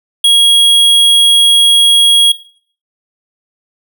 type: tone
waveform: square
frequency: 3300 Hz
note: G#7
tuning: 12 cents flat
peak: -5 dBFS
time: 0.24-2.32 s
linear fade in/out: 5 ms
effects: noise-tail reverb RT60 0.5 s tail -18 dB re dry